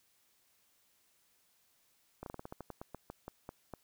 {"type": "slowing click train", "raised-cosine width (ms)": 1, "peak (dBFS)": -29, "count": 15, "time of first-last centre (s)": [2.23, 3.737], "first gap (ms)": 32, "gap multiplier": 1.17, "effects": ["white hiss -72 dBFS RMS until 3.83 s"]}